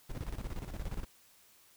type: noise with tremolo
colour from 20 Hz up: brown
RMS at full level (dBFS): -37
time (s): 0.09-1.05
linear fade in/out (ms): 10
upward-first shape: square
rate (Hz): 17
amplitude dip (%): 70
effects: white hiss -63 dBFS RMS until 1.76 s